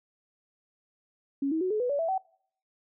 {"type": "tone with pitch steps", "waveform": "sine", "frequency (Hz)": [277.2, 320.3, 370, 427.5, 493.9, 570.6, 659.3, 761.7], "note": ["C#4", "E4", "F#4", "A4", "B4", "C#5", "E5", "G5"], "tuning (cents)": [0, -50, 0, -50, 0, 50, 0, -50], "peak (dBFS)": -25, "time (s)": [1.42, 2.18], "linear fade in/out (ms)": 5, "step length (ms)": 95, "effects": ["noise-tail reverb RT60 0.6 s tail -25 dB re dry"]}